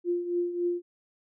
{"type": "tone with tremolo", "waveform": "sine", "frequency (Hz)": 350, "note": "F4", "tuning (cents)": 4, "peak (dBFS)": -23, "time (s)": [0.04, 0.82], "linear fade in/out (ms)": 50, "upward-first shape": "triangle", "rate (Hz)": 3.6, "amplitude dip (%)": 70, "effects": []}